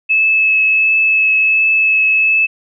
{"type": "tone with vibrato", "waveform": "sine", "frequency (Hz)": 2600, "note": "E7", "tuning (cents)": -24, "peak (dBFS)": -9, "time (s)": [0.09, 2.47], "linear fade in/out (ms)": 20, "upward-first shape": "triangle", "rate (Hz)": 1.4, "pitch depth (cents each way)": 11, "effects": []}